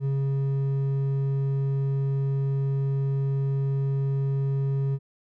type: tone with hard clipping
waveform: sine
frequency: 137.1 Hz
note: C#3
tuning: 19 cents flat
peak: -24 dBFS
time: 0-4.99 s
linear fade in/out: 50 ms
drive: 5 dB
effects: none